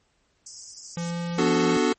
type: high-pass noise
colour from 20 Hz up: pink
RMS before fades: -39 dBFS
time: 0.46-1.11 s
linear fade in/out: 5 ms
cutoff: 4900 Hz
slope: 96 dB/octave
type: tone with pitch glide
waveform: square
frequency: 170.6 to 171.69 Hz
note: F3 to F3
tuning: -40 to -29 cents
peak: -28 dBFS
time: 0.97-1.77 s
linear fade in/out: 2 ms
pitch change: +11 cents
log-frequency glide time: 1.07-1.19 s
type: chord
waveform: square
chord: B minor seventh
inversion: none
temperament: equal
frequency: 246.9 / 293.7 / 370 / 440 Hz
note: B3 / D4 / F#4 / A4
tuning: 0 / 0 / 0 / 0 cents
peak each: -26 dBFS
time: 1.38-1.93 s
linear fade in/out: 5 ms
effects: pink hiss -68 dBFS RMS until 1.98 s + MP3 32 kbps